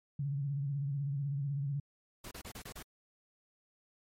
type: tone with vibrato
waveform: sine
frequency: 140.5 Hz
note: C#3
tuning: 24 cents sharp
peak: -32 dBFS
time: 0.19-1.8 s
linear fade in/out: 5 ms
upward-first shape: sine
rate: 16 Hz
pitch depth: 74 cents each way
type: noise bursts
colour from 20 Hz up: pink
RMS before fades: -46 dBFS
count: 6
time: 2.24-2.827 s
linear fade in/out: 5 ms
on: 72 ms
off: 31 ms
effects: MP3 64 kbps